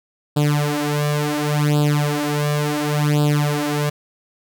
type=tone with flanger; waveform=sawtooth; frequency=147.9 Hz; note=D3; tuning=13 cents sharp; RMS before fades=-19 dBFS; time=0.36-3.9 s; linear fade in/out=10 ms; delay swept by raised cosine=0.24 to 5.04 ms; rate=0.7 Hz; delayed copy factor=+0.9; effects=none